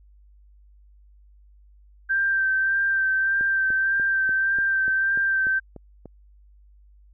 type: tone with vibrato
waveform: sine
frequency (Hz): 1568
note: G6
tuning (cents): 0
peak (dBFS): -19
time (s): 2.09-5.6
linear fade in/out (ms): 20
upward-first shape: sine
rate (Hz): 1.7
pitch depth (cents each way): 21
type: click train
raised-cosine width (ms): 2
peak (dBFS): -26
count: 10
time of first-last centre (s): 3.41-6.057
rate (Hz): 3.4
effects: added 50 Hz sine -50 dBFS peak until 7.13 s